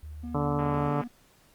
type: tone with pitch glide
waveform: sine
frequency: 76 to 78.86 Hz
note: D#2 to D#2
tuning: -40 to +24 cents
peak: -38 dBFS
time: 0.03-0.89 s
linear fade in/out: 0 ms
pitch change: +64 cents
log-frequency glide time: 0.42-0.57 s
type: tone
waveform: triangle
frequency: 240.4 Hz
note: B3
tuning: 46 cents flat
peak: -33 dBFS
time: 0.23-1.08 s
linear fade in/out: 10 ms
type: harmonic tone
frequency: 145.4 Hz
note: D3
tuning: 17 cents flat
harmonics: 1 / 2 / 3 / 4 / 5 / 6 / 7 / 8 / 9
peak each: -29 / -32 / -34 / -35 / -36 / -37 / -37 / -38 / -39 dBFS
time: 0.34-1.02 s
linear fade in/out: 10 ms
type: click train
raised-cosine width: 0.5 ms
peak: -28 dBFS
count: 92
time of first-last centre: 0.59-1.036 s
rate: 204 Hz
effects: pink hiss -61 dBFS RMS until 1.54 s + Opus 32 kbps